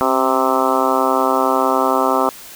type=harmonic tone with a mistuned harmonic; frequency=130.81 Hz; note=C3; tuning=in tune; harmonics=2 / 3 / 4 / 5 / 6 / 7 / 8 / 9 / 10; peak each=-22 / -22 / -22 / -22 / -22 / -22 / -22 / -22 / -22 dBFS; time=0.01-2.29 s; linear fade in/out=0 ms; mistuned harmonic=2; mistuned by=+41 cents; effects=white hiss -37 dBFS RMS until 2.55 s